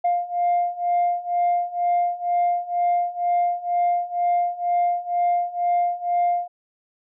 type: beating tone pair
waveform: sine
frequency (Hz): 701 / 703.1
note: F5 / F5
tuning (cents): +6 / +11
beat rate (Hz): 2.1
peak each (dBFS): -22 / -20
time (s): 0.04-6.48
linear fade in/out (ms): 10
effects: tanh soft clip ceiling -14 dBFS